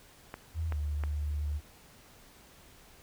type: clicks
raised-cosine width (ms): 0.5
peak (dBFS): -24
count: 3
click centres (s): 0.341 / 0.723 / 1.037
type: tone with pitch glide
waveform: sine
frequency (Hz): 81.2 to 74.03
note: E2 to D2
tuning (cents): -26 to +14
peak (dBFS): -30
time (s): 0.54-1.61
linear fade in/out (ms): 50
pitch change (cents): -160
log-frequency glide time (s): 0.69-0.76
effects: pink hiss -57 dBFS RMS until 3.02 s